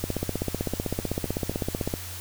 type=two click trains; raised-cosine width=2 ms; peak=-13 / -24 dBFS; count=31 / 4; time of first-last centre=0.04-1.939 / 0.74-1.515 s; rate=15.8 / 3.87 Hz; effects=added 89 Hz sine -39 dBFS peak until 2.2 s + white hiss -39 dBFS RMS until 2.2 s